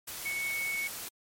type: tone in noise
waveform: sine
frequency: 2217 Hz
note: C#7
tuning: in tune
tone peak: -31 dBFS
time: 0.25-0.88 s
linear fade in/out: 10 ms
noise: white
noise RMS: -40 dBFS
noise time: 0.07-1.09 s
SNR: +6 dB
effects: MP3 64 kbps